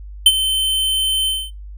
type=tone with ADSR envelope; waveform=square; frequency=3081 Hz; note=G7; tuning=31 cents flat; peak=-4 dBFS; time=0.26-1.51 s; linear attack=4 ms; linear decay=47 ms; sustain=-12 dB; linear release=240 ms; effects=noise-tail reverb RT60 0.2 s tail -25 dB re dry + added 50 Hz sine -31 dBFS peak until 1.77 s